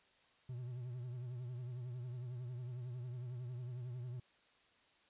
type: tone with vibrato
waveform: triangle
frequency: 123.47 Hz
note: B2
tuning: in tune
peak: -40 dBFS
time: 0.49-4.2 s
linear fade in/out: 5 ms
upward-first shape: triangle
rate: 11 Hz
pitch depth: 88 cents each way
effects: white hiss -70 dBFS RMS until 5.09 s + resampled to 8000 Hz